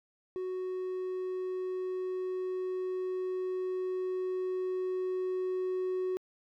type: tone with level ramp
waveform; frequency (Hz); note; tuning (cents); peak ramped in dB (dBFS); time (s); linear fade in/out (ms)
triangle; 370; F#4; 0; -31 to -27; 0.36-6.17; 0
effects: tanh soft clip ceiling -24 dBFS